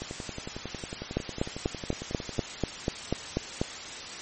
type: two click trains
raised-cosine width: 2 ms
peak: -22 / -12 dBFS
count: 27 / 11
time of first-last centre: 0.02-2.384 / 1.17-3.615 s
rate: 11 / 4.09 Hz
effects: white hiss -39 dBFS RMS until 4.21 s + MP3 32 kbps